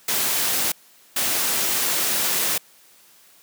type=noise bursts at uneven times; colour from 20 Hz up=white; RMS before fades=-22 dBFS; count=2; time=0.08-0.72 / 1.16-2.58 s; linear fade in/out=5 ms; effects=white hiss -53 dBFS RMS until 3.42 s + high-pass 150 Hz 12 dB/octave